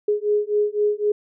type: beating tone pair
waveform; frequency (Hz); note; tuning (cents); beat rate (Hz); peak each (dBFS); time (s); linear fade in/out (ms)
sine; 415.3 / 419.2; G#4 / G#4; 0 / +16; 3.9; -21; 0.08-1.12; 5
effects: none